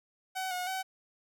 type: tone with pitch steps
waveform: sawtooth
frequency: 754 / 725 / 758 Hz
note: F#5 / F#5 / F#5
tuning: +32 / -35 / +42 cents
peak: -29 dBFS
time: 0.35-0.83 s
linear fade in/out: 20 ms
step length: 160 ms
effects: none